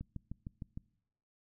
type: click train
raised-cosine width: 5 ms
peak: -29 dBFS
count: 6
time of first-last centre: 0.01-0.775 s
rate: 6.54 Hz
effects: noise-tail reverb RT60 0.8 s tail -24 dB re dry